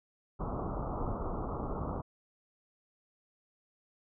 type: low-pass noise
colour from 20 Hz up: pink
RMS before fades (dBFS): -36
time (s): 0.39-2.02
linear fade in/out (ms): 20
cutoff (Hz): 1300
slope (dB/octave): 96
effects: none